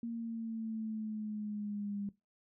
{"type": "exponential sweep", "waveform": "sine", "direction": "down", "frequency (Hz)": [233.1, 200.8], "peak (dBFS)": -36, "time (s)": [0.03, 2.09], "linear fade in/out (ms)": 2, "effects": ["noise-tail reverb RT60 0.2 s tail -18 dB re dry"]}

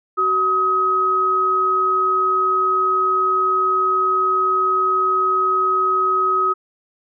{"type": "tone pair together", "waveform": "sine", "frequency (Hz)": [376.3, 1267], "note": ["F#4", "D#6"], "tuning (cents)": [29, 31], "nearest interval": "octave + major sixth", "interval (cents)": 2102, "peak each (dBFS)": [-24, -15], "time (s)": [0.17, 6.54], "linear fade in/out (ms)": 20, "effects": []}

